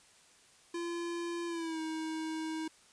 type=tone with pitch glide; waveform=square; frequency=342.4 to 317.6 Hz; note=F4 to D#4; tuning=-34 to +36 cents; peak=-36 dBFS; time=0.74-2.68 s; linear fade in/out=5 ms; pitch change=-130 cents; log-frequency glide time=1.47-1.8 s; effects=white hiss -62 dBFS RMS until 2.92 s + resampled to 22050 Hz